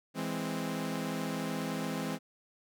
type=chord; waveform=sawtooth; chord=E augmented; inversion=none; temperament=equal; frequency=164.81 / 207.7 / 261.6 Hz; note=E3 / G#3 / B#3; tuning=0 / 0 / 0 cents; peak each=-34 / -34 / -33 dBFS; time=0.14-2.19 s; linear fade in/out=50 ms; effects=none